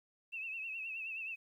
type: tone with vibrato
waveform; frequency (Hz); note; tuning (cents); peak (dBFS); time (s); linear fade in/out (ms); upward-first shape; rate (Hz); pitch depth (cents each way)
sine; 2637; E7; 0; -39; 0.32-1.36; 20; triangle; 9.5; 82
effects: 12-bit